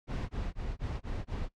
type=noise bursts; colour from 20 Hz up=brown; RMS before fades=-35 dBFS; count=6; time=0.07-1.49 s; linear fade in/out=50 ms; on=220 ms; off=20 ms; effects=noise-tail reverb RT60 0.1 s tail -18 dB re dry + low-pass 5000 Hz 12 dB/octave